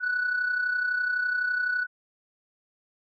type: tone with amplitude modulation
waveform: sine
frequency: 1480 Hz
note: F#6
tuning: in tune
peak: -20 dBFS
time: 0-1.87 s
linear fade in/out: 50 ms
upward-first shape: sine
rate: 31.9 Hz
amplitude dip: 60%
effects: tanh soft clip ceiling -20 dBFS